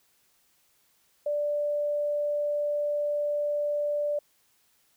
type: tone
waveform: sine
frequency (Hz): 587.3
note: D5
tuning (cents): 0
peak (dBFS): -25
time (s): 1.26-4.19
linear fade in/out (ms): 5
effects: white hiss -67 dBFS RMS until 4.96 s